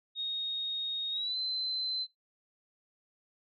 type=tone with pitch glide; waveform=sine; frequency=3729 to 4067 Hz; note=A#7 to C8; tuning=0 to -50 cents; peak=-31 dBFS; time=0.15-2.07 s; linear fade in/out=50 ms; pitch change=+150 cents; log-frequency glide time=1.11-1.37 s; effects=noise-tail reverb RT60 0.2 s tail -22 dB re dry + MP3 48 kbps